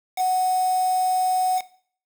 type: tone with quantisation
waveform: sine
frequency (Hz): 740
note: F#5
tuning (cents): 0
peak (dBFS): -18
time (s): 0.16-1.62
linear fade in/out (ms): 50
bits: 5
effects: noise-tail reverb RT60 0.5 s tail -17 dB re dry